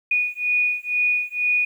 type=beating tone pair; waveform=sine; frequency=2463 / 2465.1 Hz; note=D#7 / D#7; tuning=-18 / -17 cents; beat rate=2.1 Hz; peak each=-22 dBFS; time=0.11-1.65 s; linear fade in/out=5 ms; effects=9-bit

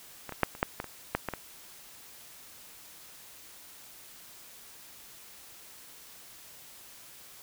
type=clicks; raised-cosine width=0.5 ms; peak=-23 / -23 / -7 / -29 / -9 / -18 / -26 / -11 / -16 / -19 dBFS; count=10; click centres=0.293 / 0.323 / 0.433 / 0.551 / 0.629 / 0.801 / 0.843 / 1.15 / 1.287 / 1.337 s; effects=white hiss -51 dBFS RMS until 7.42 s

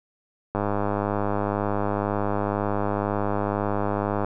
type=click train; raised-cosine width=1 ms; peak=-11 dBFS; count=378; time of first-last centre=0.55-4.246 s; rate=102 Hz; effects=none

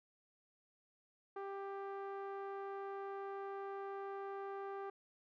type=tone with low-pass filter; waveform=sawtooth; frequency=394.2 Hz; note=G4; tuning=10 cents sharp; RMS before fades=-45 dBFS; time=1.36-4.9 s; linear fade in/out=5 ms; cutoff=1200 Hz; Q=1.5; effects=none

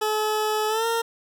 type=tone with pitch glide; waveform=20% pulse; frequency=428.9 to 459.7 Hz; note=A4 to A#4; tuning=-44 to -24 cents; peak=-17 dBFS; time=0.01-1.02 s; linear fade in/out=10 ms; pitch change=+120 cents; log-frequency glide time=0.68-0.86 s; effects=none

